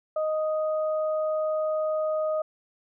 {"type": "tone pair together", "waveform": "sine", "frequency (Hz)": [622.3, 1244.6], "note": ["D#5", "D#6"], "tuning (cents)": [0, 0], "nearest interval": "octave", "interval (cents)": 1200, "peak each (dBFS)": [-24, -35], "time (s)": [0.16, 2.42], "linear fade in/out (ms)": 5, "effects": []}